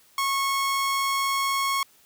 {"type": "tone", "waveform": "sawtooth", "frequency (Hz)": 1096, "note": "C#6", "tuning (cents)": -20, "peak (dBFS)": -19, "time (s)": [0.18, 1.83], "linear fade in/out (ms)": 2, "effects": ["white hiss -58 dBFS RMS until 2.05 s"]}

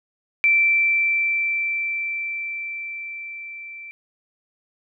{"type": "tone with level ramp", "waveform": "sine", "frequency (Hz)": 2339, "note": "D7", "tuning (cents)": -8, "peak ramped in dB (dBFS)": [-13, -35], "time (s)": [0.44, 3.91], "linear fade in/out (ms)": 0, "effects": []}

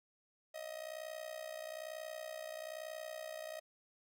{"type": "tone with amplitude modulation", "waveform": "45% pulse", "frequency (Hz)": 630, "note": "D#5", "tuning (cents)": 21, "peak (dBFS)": -40, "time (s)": [0.54, 3.6], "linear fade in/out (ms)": 10, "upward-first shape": "sine", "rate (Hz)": 61.1, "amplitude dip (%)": 80, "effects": []}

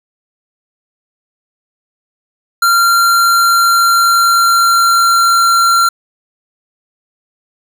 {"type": "tone with pitch glide", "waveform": "square", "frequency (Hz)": [1380, 1370.5], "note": ["F6", "F6"], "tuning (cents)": [-21, -33], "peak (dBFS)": -8, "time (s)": [2.62, 5.89], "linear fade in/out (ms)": 5, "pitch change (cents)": -12, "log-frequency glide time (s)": [2.79, 5.46], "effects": []}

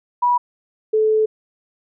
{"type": "tone pair in turn", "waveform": "sine", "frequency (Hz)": [975, 434.3], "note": ["B5", "A4"], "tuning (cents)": [-23, -23], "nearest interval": "octave + major second", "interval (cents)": 1400, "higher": "first", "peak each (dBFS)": -13, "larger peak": "neither", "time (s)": [[0.22, 0.38], [0.93, 1.26]], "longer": "second", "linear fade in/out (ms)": 10, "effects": []}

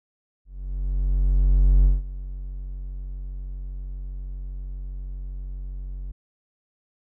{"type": "tone with ADSR envelope", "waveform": "triangle", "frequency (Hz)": 46.25, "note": "F#1", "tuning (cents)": 0, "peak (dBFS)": -10, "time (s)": [0.45, 6.12], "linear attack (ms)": 1400, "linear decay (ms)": 170, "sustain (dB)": -18, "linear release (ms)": 10, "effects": []}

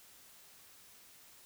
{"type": "silence", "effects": ["white hiss -59 dBFS RMS until 1.45 s"]}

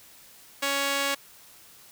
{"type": "tone pair together", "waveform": "5% pulse", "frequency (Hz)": [278.4, 556.8], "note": ["C#4", "C#5"], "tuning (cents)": [8, 8], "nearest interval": "octave", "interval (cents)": 1200, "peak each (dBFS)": -18, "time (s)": [0.62, 1.15], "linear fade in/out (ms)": 10, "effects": ["white hiss -52 dBFS RMS until 1.91 s"]}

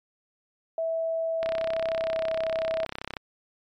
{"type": "tone with pitch glide", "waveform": "sine", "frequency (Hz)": [654, 648.7], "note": ["E5", "E5"], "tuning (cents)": [-14, -28], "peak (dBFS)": -25, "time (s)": [0.78, 2.85], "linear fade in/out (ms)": 2, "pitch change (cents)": -14, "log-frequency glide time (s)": [1.94, 2.21]}
{"type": "click train", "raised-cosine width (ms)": 0.3, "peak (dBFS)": -17, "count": 58, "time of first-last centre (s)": [1.43, 3.168], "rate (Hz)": 32.8}
{"effects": ["MP3 96 kbps"]}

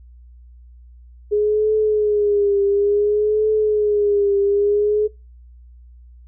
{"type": "tone with vibrato", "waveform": "sine", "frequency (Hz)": 415.3, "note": "G#4", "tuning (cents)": 0, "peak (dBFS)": -14, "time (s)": [1.31, 5.08], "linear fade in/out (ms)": 20, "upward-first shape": "triangle", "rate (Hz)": 0.57, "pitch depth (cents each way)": 72, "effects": ["noise-tail reverb RT60 0.3 s tail -25 dB re dry", "added 60 Hz sine -41 dBFS peak until 6.27 s"]}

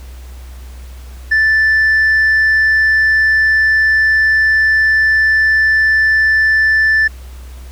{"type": "tone with tanh clipping", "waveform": "sine", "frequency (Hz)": 1760, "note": "A6", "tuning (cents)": 0, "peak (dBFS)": -9, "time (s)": [1.31, 7.08], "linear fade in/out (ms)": 10, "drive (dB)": 1, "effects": ["added 63 Hz sine -29 dBFS peak until 7.71 s", "pink hiss -43 dBFS RMS until 7.71 s"]}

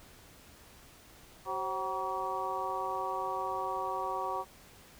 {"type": "harmonic tone with a mistuned harmonic", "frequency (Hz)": 189.5, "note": "F#3", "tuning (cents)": 42, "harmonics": [2, 3, 4, 5, 6], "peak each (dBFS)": [-41, -41, -38, -37, -37], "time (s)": [1.45, 4.45], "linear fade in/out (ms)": 50, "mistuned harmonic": 3, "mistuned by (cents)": -100, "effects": ["pink hiss -56 dBFS RMS until 4.99 s"]}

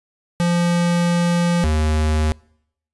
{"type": "tone pair in turn", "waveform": "square", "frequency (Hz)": [173.1, 77.29], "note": ["F3", "D#2"], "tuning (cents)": [-15, -11], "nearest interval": "octave + major second", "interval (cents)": 1396, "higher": "first", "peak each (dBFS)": -16, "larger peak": "neither", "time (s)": [[0.4, 1.64], [1.64, 2.32]], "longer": "first", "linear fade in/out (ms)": 0, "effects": ["noise-tail reverb RT60 0.7 s tail -25 dB re dry", "resampled to 24000 Hz"]}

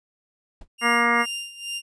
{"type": "noise with exponential decay", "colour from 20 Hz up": "brown", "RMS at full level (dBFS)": -32, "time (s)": [0.61, 0.68], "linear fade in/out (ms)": 5, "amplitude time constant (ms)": 15}
{"type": "tone with tremolo", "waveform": "sawtooth", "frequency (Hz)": 2794, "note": "F7", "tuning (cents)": 0, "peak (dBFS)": -24, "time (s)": [0.78, 1.82], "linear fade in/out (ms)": 50, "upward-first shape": "sine", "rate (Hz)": 2.3, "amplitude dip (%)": 80}
{"type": "harmonic tone", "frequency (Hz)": 236.6, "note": "A#3", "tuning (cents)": 26, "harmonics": [1, 2, 3, 4, 5, 6, 7, 8, 9], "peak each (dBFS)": [-27, -29, -29, -28, -23, -28, -29, -26, -23], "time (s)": [0.81, 1.26], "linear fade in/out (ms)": 50}
{"effects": ["resampled to 24000 Hz"]}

